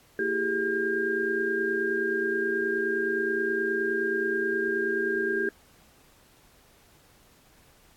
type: tone cluster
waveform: sine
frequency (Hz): 229.4 / 331.4 / 391.8 / 421.3 / 1608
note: A#3 / E4 / G4 / G#4 / G6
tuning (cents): -28 / +9 / -1 / +25 / +44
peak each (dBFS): -37 / -34 / -28 / -36 / -28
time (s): 0.19-5.49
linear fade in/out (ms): 2
effects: pink hiss -59 dBFS RMS until 7.96 s + AAC 64 kbps